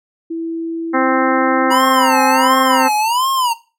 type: tone with pitch glide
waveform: sine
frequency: 329.6 to 332.3 Hz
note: E4 to E4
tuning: 0 to +14 cents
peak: -19 dBFS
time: 0.3-1.72 s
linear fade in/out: 10 ms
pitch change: +14 cents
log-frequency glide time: 0.57-1.46 s
type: harmonic tone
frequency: 261.6 Hz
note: C4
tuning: in tune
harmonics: 1 / 2 / 3 / 4 / 5 / 6 / 7 / 8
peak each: -17 / -19 / -19 / -21 / -19 / -24 / -24 / -27 dBFS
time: 0.93-2.89 s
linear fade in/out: 20 ms
type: tone with vibrato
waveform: square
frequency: 951 Hz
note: A#5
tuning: 34 cents sharp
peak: -14 dBFS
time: 1.7-3.54 s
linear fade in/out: 20 ms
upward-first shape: sine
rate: 1.4 Hz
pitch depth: 210 cents each way
effects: noise-tail reverb RT60 0.3 s tail -17 dB re dry + MP3 64 kbps